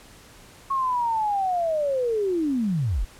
sine linear sweep, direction down, 1100 to 31.06 Hz, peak -21 dBFS, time 0.7-3.05 s, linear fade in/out 10 ms, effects pink hiss -49 dBFS RMS until 3.19 s + low-pass 12000 Hz 12 dB/octave

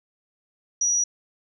sine tone, 5810 Hz, F#8, 32 cents flat, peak -19 dBFS, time 0.81-1.04 s, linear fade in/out 5 ms, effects none

